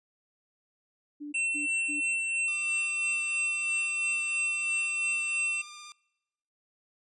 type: tone bursts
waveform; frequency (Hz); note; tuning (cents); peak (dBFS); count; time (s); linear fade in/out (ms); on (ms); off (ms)
sine; 293.7; D4; 0; -36; 3; 1.2-2.01; 20; 130; 210
type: tone with tremolo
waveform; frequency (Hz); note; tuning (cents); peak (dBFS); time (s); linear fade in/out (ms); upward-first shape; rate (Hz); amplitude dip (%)
square; 2699; E7; +40; -27; 1.34-5.62; 10; sine; 3; 30
type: tone with vibrato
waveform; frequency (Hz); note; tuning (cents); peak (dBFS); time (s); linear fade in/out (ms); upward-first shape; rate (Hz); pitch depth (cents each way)
10% pulse; 1200; D6; +37; -36; 2.48-5.92; 0; sine; 16; 15
effects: noise-tail reverb RT60 1.0 s tail -26 dB re dry + resampled to 22050 Hz

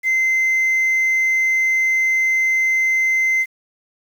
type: tone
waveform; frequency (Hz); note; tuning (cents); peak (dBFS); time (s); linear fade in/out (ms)
sine; 2070; C7; -19; -12; 0.03-3.46; 50
effects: tanh soft clip ceiling -13 dBFS + 7-bit

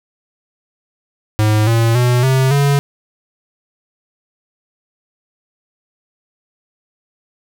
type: tone with pitch steps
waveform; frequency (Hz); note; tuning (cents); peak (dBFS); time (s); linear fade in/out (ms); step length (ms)
square; 107.2 / 114.89 / 123.14 / 131.98 / 141.45; A2 / A#2 / B2 / C3 / C#3; -45 / -25 / -5 / +15 / +35; -11; 1.39-2.79; 0; 280
effects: none

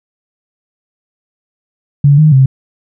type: tone with pitch steps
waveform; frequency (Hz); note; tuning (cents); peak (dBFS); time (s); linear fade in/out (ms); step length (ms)
sine; 142.6 / 154.3 / 133; C#3 / D#3 / C3; +49 / -14 / +29; -3; 2.04-2.46; 5; 140
effects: none

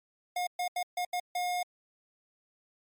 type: tone bursts at uneven times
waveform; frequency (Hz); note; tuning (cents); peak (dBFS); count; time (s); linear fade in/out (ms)
square; 716; F5; +43; -30; 6; 0.36-0.47 / 0.59-0.68 / 0.76-0.83 / 0.97-1.05 / 1.13-1.2 / 1.35-1.63; 5
effects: MP3 64 kbps

